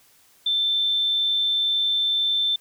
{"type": "tone", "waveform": "sine", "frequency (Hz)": 3549, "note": "A7", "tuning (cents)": 14, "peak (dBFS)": -19, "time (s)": [0.46, 2.56], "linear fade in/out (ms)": 5, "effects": ["white hiss -57 dBFS RMS until 2.6 s"]}